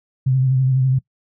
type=tone with vibrato; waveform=sine; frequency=130.9 Hz; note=C3; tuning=1 cent sharp; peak=-13 dBFS; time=0.26-0.99 s; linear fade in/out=10 ms; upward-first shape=sine; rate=12 Hz; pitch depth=39 cents each way; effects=noise-tail reverb RT60 0.1 s tail -21 dB re dry